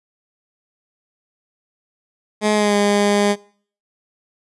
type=tone with pitch glide; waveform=15% pulse; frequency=211.7 to 204.3 Hz; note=G#3 to G#3; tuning=+33 to -28 cents; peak=-8 dBFS; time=2.41-3.36 s; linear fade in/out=50 ms; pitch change=-61 cents; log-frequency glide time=2.54-2.75 s; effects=noise-tail reverb RT60 0.5 s tail -23 dB re dry + resampled to 24000 Hz